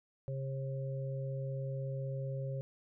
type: harmonic tone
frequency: 134.6 Hz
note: C3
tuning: 49 cents sharp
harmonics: 1 / 3 / 4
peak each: -36 / -49 / -43 dBFS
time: 0.28-2.61 s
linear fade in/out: 0 ms
effects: none